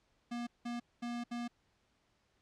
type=tone bursts at uneven times; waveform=square; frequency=238.7 Hz; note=A#3; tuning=41 cents sharp; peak=-38 dBFS; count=4; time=0.31-0.47 / 0.65-0.8 / 1.02-1.24 / 1.31-1.48 s; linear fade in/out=10 ms; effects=pink hiss -75 dBFS RMS until 2.41 s + low-pass 6000 Hz 12 dB/octave